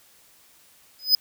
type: tone with exponential growth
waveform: square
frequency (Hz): 5020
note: D#8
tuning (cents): +15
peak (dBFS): -11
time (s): 0.99-1.15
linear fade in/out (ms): 2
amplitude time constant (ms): 34
effects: white hiss -56 dBFS RMS until 1.2 s